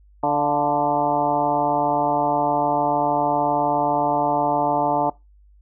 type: harmonic tone with a mistuned harmonic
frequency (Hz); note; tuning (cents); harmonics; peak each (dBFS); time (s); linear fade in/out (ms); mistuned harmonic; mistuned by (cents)
146.83; D3; 0; 1 / 2 / 3 / 4 / 5 / 6 / 7 / 8; -33 / -26 / -30 / -25 / -23 / -22 / -30 / -34; 0.23-5.1; 5; 5; -49
effects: noise-tail reverb RT60 0.2 s tail -21 dB re dry + added 50 Hz sine -49 dBFS peak until 5.61 s